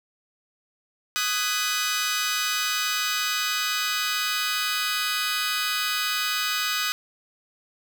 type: chord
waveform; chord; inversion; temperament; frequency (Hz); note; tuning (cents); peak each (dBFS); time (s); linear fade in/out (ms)
15% pulse; G# minor seventh; second; just; 1245.9 / 1495.1 / 1661.2 / 1993.5; D#6 / F#6 / G#6 / B6; +2 / +18 / 0 / +16; -21 / -22 / -27 / -26; 1.16-6.92; 0
effects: none